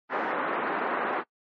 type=band-pass noise; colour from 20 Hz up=white; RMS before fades=-29 dBFS; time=0.09-1.24 s; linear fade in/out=50 ms; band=240 to 1600 Hz; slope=24 dB/octave; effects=noise-tail reverb RT60 0.1 s tail -23 dB re dry + MP3 32 kbps